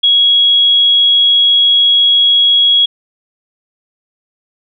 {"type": "tone", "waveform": "sine", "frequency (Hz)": 3322, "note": "G#7", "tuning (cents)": 0, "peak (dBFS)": -6, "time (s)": [0.03, 2.86], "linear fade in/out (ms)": 10, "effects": []}